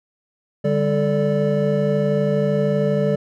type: tone cluster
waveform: triangle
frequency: 147.5 / 200.2 / 438.2 / 582 Hz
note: D3 / G3 / A4 / D5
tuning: +8 / +37 / -7 / -16 cents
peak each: -20 dBFS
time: 0.64-3.16 s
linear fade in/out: 10 ms
effects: none